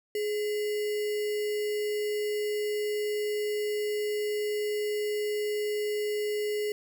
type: tone with sample-and-hold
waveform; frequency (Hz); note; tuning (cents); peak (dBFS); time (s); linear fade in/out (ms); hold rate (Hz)
sine; 420.2; G#4; +20; -27; 0.15-6.72; 2; 2450
effects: none